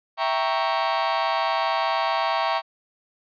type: chord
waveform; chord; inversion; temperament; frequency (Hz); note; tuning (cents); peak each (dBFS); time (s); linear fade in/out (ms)
40% pulse; E diminished seventh; none; equal; 659.3 / 784 / 932.3 / 1108.7; E5 / G5 / Bb5 / Db6; 0 / 0 / 0 / 0; -26; 0.17-2.62; 50
effects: resampled to 11025 Hz